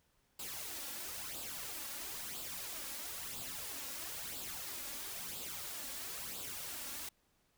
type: noise with flanger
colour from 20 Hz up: white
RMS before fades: -44 dBFS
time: 0.39-7.09 s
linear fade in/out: 5 ms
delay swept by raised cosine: 0.24 to 3.64 ms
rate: 1 Hz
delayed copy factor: +0.6
effects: pink hiss -75 dBFS RMS until 7.57 s